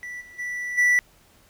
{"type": "tone with level steps", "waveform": "triangle", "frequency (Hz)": 1964, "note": "B6", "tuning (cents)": -10, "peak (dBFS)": [-31, -42, -26, -14], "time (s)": [0.03, 0.99], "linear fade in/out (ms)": 0, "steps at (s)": [0.2, 0.38, 0.77], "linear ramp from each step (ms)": 20, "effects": ["pink hiss -57 dBFS RMS until 1.49 s"]}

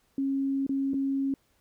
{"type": "tone with dropouts", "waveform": "sine", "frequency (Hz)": 272.7, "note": "C#4", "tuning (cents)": -28, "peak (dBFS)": -25, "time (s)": [0.18, 1.34], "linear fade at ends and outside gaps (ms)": 2, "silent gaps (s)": [[0.666, 0.693], [0.935, 0.941]], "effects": ["pink hiss -69 dBFS RMS until 1.6 s"]}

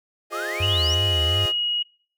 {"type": "chord", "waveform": "sawtooth", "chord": "F minor seventh", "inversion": "none", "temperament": "equal", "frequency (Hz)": [349.2, 415.3, 523.3, 622.3], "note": ["F4", "Ab4", "C5", "Eb5"], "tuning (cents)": [0, 0, 0, 0], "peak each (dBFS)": [-31, -30, -34, -28], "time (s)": [0.3, 1.53], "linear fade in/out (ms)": 50}
{"type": "exponential sweep", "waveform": "sine", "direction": "up", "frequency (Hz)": [1160, 6100], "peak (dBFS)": -28, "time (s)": [0.32, 0.95], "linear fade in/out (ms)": 10}
{"type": "tone with vibrato", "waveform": "sine", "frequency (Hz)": 87.31, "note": "F2", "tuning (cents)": 0, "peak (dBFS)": -22, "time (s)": [0.6, 1.46], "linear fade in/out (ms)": 5, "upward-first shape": "triangle", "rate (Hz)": 2.8, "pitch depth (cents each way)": 230}
{"type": "tone with pitch glide", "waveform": "sine", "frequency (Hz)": [2929, 2894], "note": ["F#7", "F#7"], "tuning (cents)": [-18, -39], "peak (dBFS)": -21, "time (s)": [0.62, 1.83], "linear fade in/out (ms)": 10, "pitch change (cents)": -21, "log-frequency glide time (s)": [1.34, 1.43]}
{"effects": ["noise-tail reverb RT60 0.5 s tail -24 dB re dry"]}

